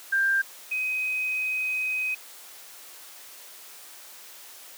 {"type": "tone pair in turn", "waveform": "sine", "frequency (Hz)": [1586, 2518], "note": ["G6", "D#7"], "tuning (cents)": [20, 20], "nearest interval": "minor sixth", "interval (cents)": 800, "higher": "second", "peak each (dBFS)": [-20, -25], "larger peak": "first", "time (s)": [[0.12, 0.42], [0.71, 2.15]], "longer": "second", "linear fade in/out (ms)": 10, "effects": ["white hiss -46 dBFS RMS until 4.77 s", "high-pass 400 Hz 12 dB/octave"]}